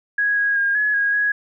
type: tone with pitch steps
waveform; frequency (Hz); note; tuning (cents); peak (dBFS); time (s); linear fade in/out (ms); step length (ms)
sine; 1659 / 1649 / 1620 / 1694 / 1642 / 1666; G#6 / G#6 / G#6 / G#6 / G#6 / G#6; -2 / -13 / -43 / +34 / -20 / +5; -16; 0.18-1.32; 5; 190
effects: none